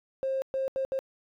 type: tone bursts at uneven times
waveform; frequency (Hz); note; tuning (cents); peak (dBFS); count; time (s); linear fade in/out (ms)
triangle; 533; C5; +32; -23; 4; 0.23-0.42 / 0.54-0.68 / 0.76-0.85 / 0.92-0.99; 0
effects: tanh soft clip ceiling -24 dBFS